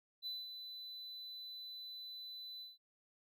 triangle tone with ADSR envelope, 4000 Hz, B7, 21 cents sharp, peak -38 dBFS, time 0.22-2.78 s, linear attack 44 ms, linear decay 200 ms, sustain -7 dB, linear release 170 ms, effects none

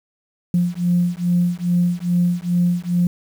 sine beating tone pair, 174.61 / 177.01 Hz, F3 / F3, 0 / +24 cents, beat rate 2.4 Hz, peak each -18 / -18 dBFS, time 0.54-3.07 s, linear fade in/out 2 ms, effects tanh soft clip ceiling -8 dBFS + 7-bit

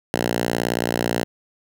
5% pulse tone with high-pass filter, 58.7 Hz, A#1, 13 cents sharp, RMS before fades -23 dBFS, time 0.14-1.24 s, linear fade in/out 0 ms, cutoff 130 Hz, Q 0.73, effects none

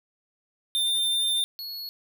square tone pair in turn, 3598 / 4351 Hz, A7 / C#8, +38 / -33 cents, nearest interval minor third, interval 329 cents, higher second, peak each -23 / -34 dBFS, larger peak first, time 0.75-1.44 / 1.59-1.89 s, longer first, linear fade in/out 0 ms, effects none

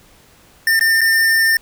square tone with dropouts, 1803 Hz, A6, 42 cents sharp, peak -12 dBFS, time 0.67-1.57 s, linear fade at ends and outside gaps 2 ms, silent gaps 0.794-0.809 / 1.009-1.014 s, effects pink hiss -49 dBFS RMS until 1.61 s

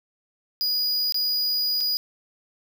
square tone with dropouts, 4912 Hz, D#8, 23 cents flat, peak -22 dBFS, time 0.61-1.97 s, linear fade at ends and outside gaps 0 ms, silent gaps 1.123-1.144 / 1.805-1.809 s, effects 9-bit

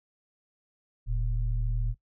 sine tone pair together, 40.75 / 114.7 Hz, E1 / A#2, -19 / -28 cents, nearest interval octave + tritone, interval 1791 cents, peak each -26 / -32 dBFS, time 1.06-1.95 s, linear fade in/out 50 ms, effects noise-tail reverb RT60 0.1 s tail -17 dB re dry

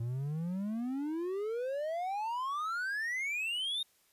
triangle exponential sweep, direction up, 113.3 to 3729 Hz, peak -31 dBFS, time 0-3.83 s, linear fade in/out 5 ms, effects white hiss -69 dBFS RMS until 4.12 s + resampled to 32000 Hz

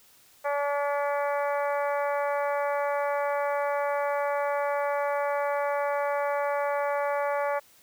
harmonic tone, 286.3 Hz, D4, 44 cents flat, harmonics 2 / 3 / 4 / 5 / 6 / 7 / 8, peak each -27 / -31 / -34 / -38 / -40 / -41 / -43 dBFS, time 0.44-7.6 s, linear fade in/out 20 ms, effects white hiss -58 dBFS RMS until 7.82 s

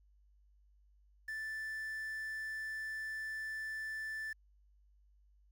triangle tone with quantisation, 1760 Hz, A6, in tune, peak -37 dBFS, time 1.28-4.33 s, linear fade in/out 5 ms, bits 10, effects added 50 Hz sine -64 dBFS peak until 5.51 s

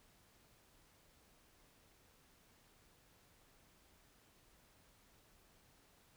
silence, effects pink hiss -69 dBFS RMS until 6.16 s

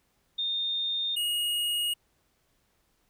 sine / square tone pair in turn, 3647 / 2874 Hz, A#7 / F7, -39 / +49 cents, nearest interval major third, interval 412 cents, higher first, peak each -27 dBFS, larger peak neither, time 0.38-1.16 / 1.16-1.94 s, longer neither, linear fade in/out 10 ms, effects pink hiss -71 dBFS RMS until 3.09 s

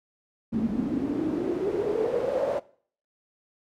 pink noise with band-pass filter sweep, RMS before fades -27 dBFS, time 0.52-2.6 s, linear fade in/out 20 ms, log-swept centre 220 to 590 Hz, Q 8.9, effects noise-tail reverb RT60 0.5 s tail -20 dB re dry

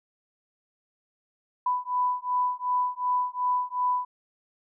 sine beating tone pair, 993 / 995.7 Hz, B5 / B5, +9 / +14 cents, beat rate 2.7 Hz, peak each -27 dBFS, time 1.66-4.05 s, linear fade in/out 5 ms, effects none

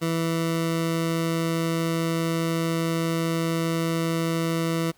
20% pulse tone, 164.81 Hz, E3, in tune, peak -18 dBFS, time 0.01-4.92 s, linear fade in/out 20 ms, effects pink hiss -60 dBFS RMS until 4.97 s

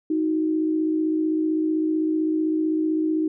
sine tone pair together, 313.5 / 369.2 Hz, D#4 / F#4, +13 / -4 cents, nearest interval minor third, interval 283 cents, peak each -20 / -29 dBFS, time 0.1-3.28 s, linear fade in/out 5 ms, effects none

